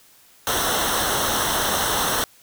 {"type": "noise with comb filter", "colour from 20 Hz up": "pink", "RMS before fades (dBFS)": -22, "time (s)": [0.47, 2.24], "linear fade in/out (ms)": 0, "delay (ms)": 0.42, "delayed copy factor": -0.75, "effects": ["white hiss -53 dBFS RMS until 2.42 s"]}